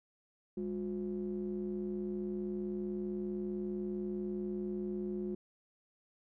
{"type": "ring-modulated tone", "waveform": "triangle", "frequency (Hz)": 77.78, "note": "D#2", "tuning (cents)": 0, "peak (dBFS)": -30, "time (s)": [0.57, 5.35], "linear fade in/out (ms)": 5, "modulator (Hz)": 281, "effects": []}